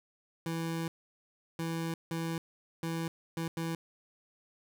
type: tone bursts at uneven times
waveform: 25% pulse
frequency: 164.81 Hz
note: E3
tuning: in tune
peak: -29 dBFS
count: 6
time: 0.46-0.88 / 1.59-1.94 / 2.11-2.38 / 2.83-3.08 / 3.37-3.48 / 3.57-3.75 s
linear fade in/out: 2 ms
effects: none